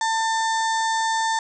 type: harmonic tone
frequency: 895 Hz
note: A5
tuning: 29 cents sharp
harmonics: 1 / 2 / 4 / 5 / 6 / 7 / 8 / 9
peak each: -21 / -27 / -33 / -36 / -39 / -36 / -38 / -38 dBFS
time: 0.01-1.39 s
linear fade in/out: 2 ms
effects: none